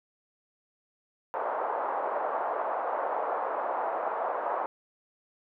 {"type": "band-pass noise", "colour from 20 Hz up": "pink", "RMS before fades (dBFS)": -31, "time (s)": [1.34, 4.66], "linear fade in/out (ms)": 0, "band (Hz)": [560, 1100], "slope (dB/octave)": 24, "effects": []}